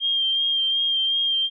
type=tone with vibrato; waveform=sine; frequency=3195 Hz; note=G7; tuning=32 cents sharp; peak=-19 dBFS; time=0-1.5 s; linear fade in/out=50 ms; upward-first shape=sine; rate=2.7 Hz; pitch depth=25 cents each way; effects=none